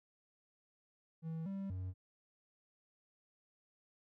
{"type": "tone with pitch steps", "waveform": "triangle", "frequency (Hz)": [162.1, 195.2, 92.6], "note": ["E3", "G3", "F#2"], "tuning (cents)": [-29, -7, 2], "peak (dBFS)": -37, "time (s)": [1.22, 1.94], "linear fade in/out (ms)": 50, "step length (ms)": 240, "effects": []}